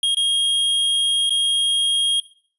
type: tone with dropouts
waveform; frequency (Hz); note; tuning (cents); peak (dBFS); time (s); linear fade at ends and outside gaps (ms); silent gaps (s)
square; 3254; G#7; -36; -17; 0.03-2.2; 2; 0.147-0.169 / 1.295-1.305
effects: noise-tail reverb RT60 0.5 s tail -18 dB re dry + resampled to 24000 Hz